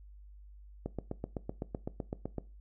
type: click train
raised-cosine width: 2 ms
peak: -22 dBFS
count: 13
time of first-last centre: 0.86-2.383 s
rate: 7.88 Hz
effects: noise-tail reverb RT60 0.3 s tail -19 dB re dry + added 50 Hz sine -50 dBFS peak until 2.6 s